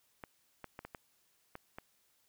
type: clicks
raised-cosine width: 0.5 ms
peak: -29 dBFS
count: 7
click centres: 0.238 / 0.643 / 0.791 / 0.85 / 0.948 / 1.554 / 1.785 s
effects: white hiss -73 dBFS RMS until 2.28 s